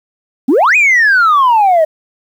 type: exponential two-way sweep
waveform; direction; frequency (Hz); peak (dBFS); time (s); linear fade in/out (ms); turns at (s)
sine; up then down; 235.3 to 2538 to 612; -4; 0.48-1.85; 10; 0.76
effects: tanh soft clip ceiling -4 dBFS + 7-bit